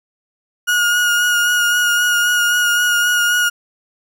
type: tone with vibrato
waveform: 35% pulse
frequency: 1439 Hz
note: F#6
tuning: 49 cents flat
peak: -11 dBFS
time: 0.67-3.5 s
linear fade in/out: 20 ms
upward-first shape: sine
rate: 3.8 Hz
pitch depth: 18 cents each way
effects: none